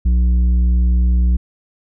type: tone with tanh clipping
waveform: triangle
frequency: 60.7 Hz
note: B1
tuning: 29 cents flat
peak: -12 dBFS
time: 0.05-1.37 s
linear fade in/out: 10 ms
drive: 11 dB
effects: none